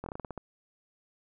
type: slowing click train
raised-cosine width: 1 ms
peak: -24 dBFS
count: 9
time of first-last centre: 0.04-0.377 s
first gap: 22 ms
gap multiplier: 1.18
effects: none